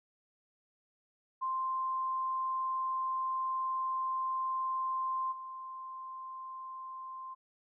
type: tone with level steps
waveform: sine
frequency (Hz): 1046.5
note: C6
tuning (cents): 0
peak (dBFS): -31 / -41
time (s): 1.41-7.35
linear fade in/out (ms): 20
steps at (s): 5.31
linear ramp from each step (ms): 20
effects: none